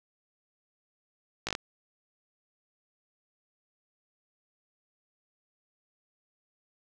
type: slowing click train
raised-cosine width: 0.2 ms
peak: -14 dBFS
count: 5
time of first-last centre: 1.47-1.551 s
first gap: 17 ms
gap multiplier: 1.12
effects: none